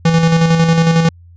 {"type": "tone with tremolo", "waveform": "square", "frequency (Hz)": 164.81, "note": "E3", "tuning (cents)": 0, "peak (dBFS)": -8, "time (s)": [0.05, 1.09], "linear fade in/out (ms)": 5, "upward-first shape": "square", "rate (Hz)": 11, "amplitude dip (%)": 40, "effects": ["added 86 Hz sine -38 dBFS peak until 1.36 s", "resampled to 16000 Hz"]}